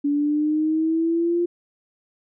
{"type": "exponential sweep", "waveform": "sine", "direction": "up", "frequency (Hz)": [285.6, 349.2], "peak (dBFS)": -18, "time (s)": [0.04, 1.46], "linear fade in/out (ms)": 10, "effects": []}